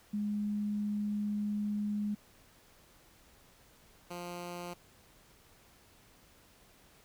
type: tone pair in turn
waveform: sine / 10% pulse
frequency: 207.7 / 175.41 Hz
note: G#3 / F3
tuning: 0 / +8 cents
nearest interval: minor third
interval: 292 cents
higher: first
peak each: -31 / -32 dBFS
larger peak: first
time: 0.13-2.15 / 4.1-4.74 s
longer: first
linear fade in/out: 10 ms
effects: pink hiss -62 dBFS RMS until 7.04 s